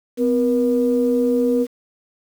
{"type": "tone pair together", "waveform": "sine", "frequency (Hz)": [253.5, 478.5], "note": ["B3", "A#4"], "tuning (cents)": [45, 45], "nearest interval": "major seventh", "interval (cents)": 1100, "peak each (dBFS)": -17, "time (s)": [0.17, 1.67], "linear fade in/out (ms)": 50, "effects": ["tanh soft clip ceiling -7 dBFS", "7-bit"]}